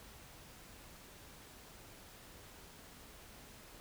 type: silence
effects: pink hiss -56 dBFS RMS until 3.8 s